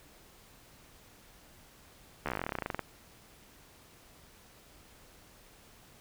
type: slowing click train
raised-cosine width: 0.5 ms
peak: -18 dBFS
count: 21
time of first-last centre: 2.26-2.793 s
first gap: 13 ms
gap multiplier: 1.07
effects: pink hiss -58 dBFS RMS until 6 s